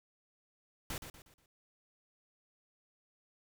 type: noise with echo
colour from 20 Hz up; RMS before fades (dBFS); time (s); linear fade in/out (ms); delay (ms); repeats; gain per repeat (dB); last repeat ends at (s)
pink; -40; 0.9-0.98; 2; 120; 4; -8; 1.46
effects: none